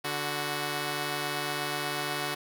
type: tone pair together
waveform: 5% pulse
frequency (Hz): 146.37 / 370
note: D3 / F#4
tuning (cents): -5 / 0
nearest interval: octave + major third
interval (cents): 1605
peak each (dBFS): -22 / -21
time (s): 0.04-2.35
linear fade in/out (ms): 10
effects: none